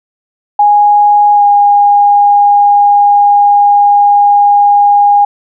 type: tone with pitch glide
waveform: sine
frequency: 826 to 816.5 Hz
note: G#5 to G#5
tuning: -10 to -30 cents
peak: -3 dBFS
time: 0.59-5.25 s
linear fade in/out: 5 ms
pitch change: -20 cents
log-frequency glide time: 1.34-1.43 s
effects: none